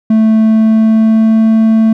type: tone with pitch glide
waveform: triangle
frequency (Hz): 220 to 222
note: A3 to A3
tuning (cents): 0 to +16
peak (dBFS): -3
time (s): 0.1-1.93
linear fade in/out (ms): 5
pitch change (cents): +16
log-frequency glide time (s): 0.39-1.47
effects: none